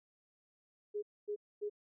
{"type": "tone bursts", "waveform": "sine", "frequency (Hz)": 415.3, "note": "G#4", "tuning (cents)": 0, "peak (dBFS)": -35, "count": 3, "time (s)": [0.94, 1.698], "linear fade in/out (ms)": 20, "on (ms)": 86, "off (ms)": 250, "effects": []}